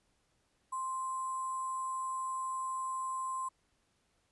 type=tone with sample-and-hold; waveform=sine; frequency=1048 Hz; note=C6; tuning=2 cents sharp; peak=-34 dBFS; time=0.72-3.49 s; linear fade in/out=10 ms; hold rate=8820 Hz; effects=pink hiss -75 dBFS RMS until 4.31 s + resampled to 24000 Hz